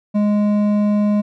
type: tone with hard clipping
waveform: sine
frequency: 207.7 Hz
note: G#3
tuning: in tune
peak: -15 dBFS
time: 0.14-1.22 s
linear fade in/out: 20 ms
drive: 8 dB
effects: none